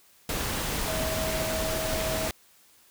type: tone in noise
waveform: sine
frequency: 639 Hz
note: D#5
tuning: 46 cents sharp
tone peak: -31 dBFS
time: 0.88-2.28 s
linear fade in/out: 2 ms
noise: pink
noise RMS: -30 dBFS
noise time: 0.29-2.31 s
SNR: -4 dB
effects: white hiss -59 dBFS RMS until 2.9 s